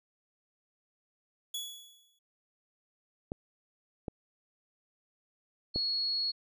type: tone with exponential decay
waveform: sawtooth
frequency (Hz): 3387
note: G#7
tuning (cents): +33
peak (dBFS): -30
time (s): 1.54-2.19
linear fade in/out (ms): 5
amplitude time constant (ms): 140
type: clicks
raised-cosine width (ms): 2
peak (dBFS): -22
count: 3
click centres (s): 3.319 / 4.082 / 5.76
type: tone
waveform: sine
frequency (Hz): 4337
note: C#8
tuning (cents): -39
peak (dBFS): -29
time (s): 5.74-6.32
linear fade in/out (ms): 20
effects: none